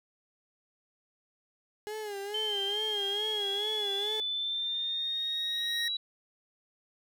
35% pulse tone with vibrato, 414.1 Hz, G#4, 5 cents flat, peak -34 dBFS, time 1.87-4.2 s, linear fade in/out 0 ms, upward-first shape sine, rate 2.3 Hz, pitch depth 81 cents each way
sine exponential sweep, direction up, 3087 to 3912 Hz, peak -30 dBFS, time 2.34-5.97 s, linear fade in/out 5 ms
square tone with exponential growth, 1864.7 Hz, A#6, in tune, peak -32 dBFS, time 4.54-5.88 s, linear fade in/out 2 ms, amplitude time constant 290 ms
effects none

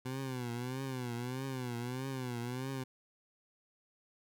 20% pulse tone with vibrato, 126.5 Hz, B2, 42 cents sharp, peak -32 dBFS, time 0.05-2.84 s, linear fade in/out 10 ms, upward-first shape triangle, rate 1.6 Hz, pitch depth 130 cents each way, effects none

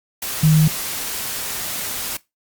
sine tone in noise, 155.56 Hz, D#3, in tune, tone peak -10 dBFS, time 0.43-0.68 s, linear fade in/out 5 ms, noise white, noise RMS -26 dBFS, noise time 0.22-2.17 s, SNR +13 dB, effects noise-tail reverb RT60 0.2 s tail -20 dB re dry + Opus 48 kbps

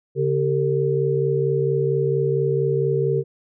sine tone cluster, 140.9 / 390.1 / 454.5 Hz, C#3 / G4 / A#4, +29 / -8 / -44 cents, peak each -22 dBFS, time 0.15-3.24 s, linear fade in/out 50 ms, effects none

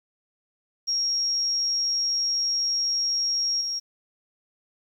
sine tone with level steps, 5588 Hz, F8, in tune, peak -22 / -26 dBFS, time 0.87-3.8 s, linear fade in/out 20 ms, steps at 3.61 s, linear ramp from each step 2 ms, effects 9-bit

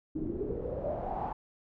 pink noise with low-pass filter sweep, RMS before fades -35 dBFS, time 0.15-1.33 s, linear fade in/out 10 ms, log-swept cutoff 300 to 910 Hz, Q 8, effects none

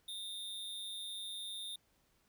square tone with amplitude modulation, 3636 Hz, A#7, 44 cents flat, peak -39 dBFS, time 0.08-1.76 s, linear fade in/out 5 ms, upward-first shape sine, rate 203 Hz, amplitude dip 70%, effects pink hiss -74 dBFS RMS until 2.28 s

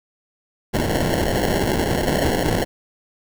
violet noise with sample-and-hold, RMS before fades -20 dBFS, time 0.73-2.65 s, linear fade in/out 20 ms, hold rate 1225 Hz, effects none

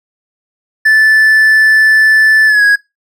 triangle tone with pitch glide, 1752 to 1656.5 Hz, A6 to G#6, -8 to -5 cents, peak -3 dBFS, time 0.85-2.76 s, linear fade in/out 10 ms, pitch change -97 cents, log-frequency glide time 2.46-2.63 s, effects noise-tail reverb RT60 0.2 s tail -20 dB re dry

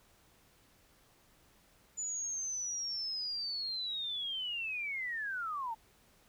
sine linear sweep, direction down, 7010 to 861 Hz, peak -35 dBFS, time 1.97-5.75 s, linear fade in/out 20 ms, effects pink hiss -66 dBFS RMS until 6.28 s

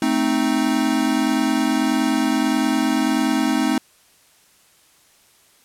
square chord, A diminished, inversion none, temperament equal, 220 / 261.6 / 311.1 Hz, A3 / C4 / Eb4, 0 / 0 / 0 cents, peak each -24 / -21 / -22 dBFS, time 0.02-3.78 s, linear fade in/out 2 ms, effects white hiss -55 dBFS RMS until 5.64 s + low-pass 12000 Hz 12 dB/octave

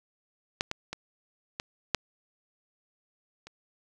clicks, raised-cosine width 0.2 ms, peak -9 / -14 / -18 / -16 / -6 / -28 dBFS, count 6, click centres 0.609 / 0.714 / 0.93 / 1.599 / 1.947 / 3.47 s, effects none

